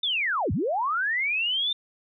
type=linear two-way sweep; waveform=sine; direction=down then up; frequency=3635 to 70.3 to 3635 Hz; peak=-23 dBFS; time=0.03-1.73 s; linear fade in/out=5 ms; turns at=0.52 s; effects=none